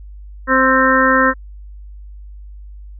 harmonic tone with a mistuned harmonic, 261.6 Hz, C4, in tune, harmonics 1 / 2 / 4 / 5 / 6 / 7, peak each -17 / -17 / -17 / -17 / -17 / -17 dBFS, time 0.47-1.34 s, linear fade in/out 50 ms, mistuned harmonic 5, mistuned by +17 cents, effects added 50 Hz sine -32 dBFS peak until 2.99 s

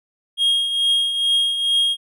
triangle tone with tremolo, 3256 Hz, G#7, 35 cents flat, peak -12 dBFS, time 0.37-1.97 s, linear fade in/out 50 ms, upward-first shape triangle, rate 2.3 Hz, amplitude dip 60%, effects none

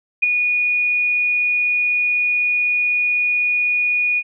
sine tone with ADSR envelope, 2456 Hz, D#7, 23 cents flat, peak -9 dBFS, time 0.22-4.23 s, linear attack 14 ms, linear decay 13 ms, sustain -6 dB, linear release 49 ms, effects none

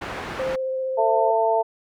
white low-pass noise, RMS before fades -32 dBFS, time 0.01-0.56 s, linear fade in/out 10 ms, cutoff 1500 Hz, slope 12 dB/octave
sine tone with vibrato, 523.3 Hz, C5, in tune, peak -23 dBFS, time 0.39-1.31 s, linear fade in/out 5 ms, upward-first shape triangle, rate 15 Hz, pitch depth 12 cents each way
harmonic tone, 223.6 Hz, A3, 28 cents sharp, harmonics 2 / 3 / 4, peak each -23 / -20 / -22 dBFS, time 0.97-1.63 s, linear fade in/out 20 ms
effects none

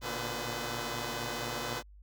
5% pulse tone cluster, 115.9 / 120 / 126.4 / 146.8 / 505 Hz, A#2 / B2 / B2 / D3 / B4, -10 / -49 / +41 / 0 / +39 cents, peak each -29 / -29 / -36 / -31 / -27 dBFS, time 0.01-1.83 s, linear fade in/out 50 ms, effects added 50 Hz sine -51 dBFS peak until 2.02 s

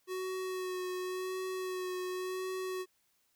square tone with vibrato, 370 Hz, F#4, in tune, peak -36 dBFS, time 0.07-2.86 s, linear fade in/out 50 ms, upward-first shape sine, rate 0.91 Hz, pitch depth 19 cents each way, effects white hiss -74 dBFS RMS until 3.35 s

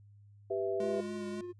sine chord, E minor, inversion first, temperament equal, 392 / 493.9 / 659.3 Hz, G4 / B4 / E5, 0 / 0 / 0 cents, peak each -33 / -38 / -36 dBFS, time 0.5-1.01 s, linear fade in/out 10 ms
square tone with vibrato, 207.7 Hz, G#3, in tune, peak -40 dBFS, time 0.8-1.41 s, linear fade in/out 2 ms, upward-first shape sine, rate 3.7 Hz, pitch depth 24 cents each way
triangle tone with tremolo, 355.3 Hz, F4, 30 cents sharp, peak -36 dBFS, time 0.82-1.53 s, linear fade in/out 20 ms, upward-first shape triangle, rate 18 Hz, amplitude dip 35%
effects added 102 Hz sine -55 dBFS peak until 1.59 s + resampled to 22050 Hz

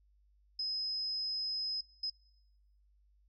sine tone bursts at uneven times, 5080 Hz, D#8, 35 cents sharp, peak -33 dBFS, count 2, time 0.59-1.81 / 2.03-2.1 s, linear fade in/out 5 ms, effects noise-tail reverb RT60 1.0 s tail -25 dB re dry + added 50 Hz sine -65 dBFS peak until 3.28 s

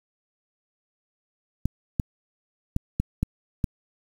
clicks, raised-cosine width 5 ms, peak -10 dBFS, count 6, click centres 1.656 / 1.998 / 2.764 / 3 / 3.23 / 3.642 s, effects 7-bit

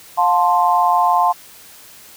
sine chord, F major, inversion none, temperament equal with one note detuned, 709.4 / 880 / 1046.5 Hz, F5 / A5 / C6, +27 / 0 / 0 cents, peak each -16 dBFS, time 0.17-1.33 s, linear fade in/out 20 ms, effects white hiss -42 dBFS RMS until 2.16 s

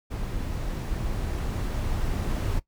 brown noise with level ramp, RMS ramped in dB -31 to -26 dBFS, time 0.1-2.6 s, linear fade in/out 20 ms, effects noise-tail reverb RT60 0.1 s tail -18 dB re dry

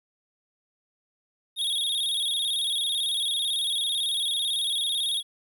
square tone with vibrato, 3520 Hz, A7, in tune, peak -25 dBFS, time 1.56-5.23 s, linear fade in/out 50 ms, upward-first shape square, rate 18 Hz, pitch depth 85 cents each way, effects 11-bit

